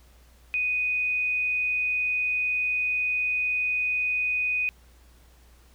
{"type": "tone", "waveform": "sine", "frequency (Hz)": 2489, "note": "D#7", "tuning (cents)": 0, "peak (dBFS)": -23, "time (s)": [0.54, 4.69], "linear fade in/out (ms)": 0, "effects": ["added 60 Hz sine -53 dBFS peak until 5.74 s", "pink hiss -60 dBFS RMS until 5.74 s"]}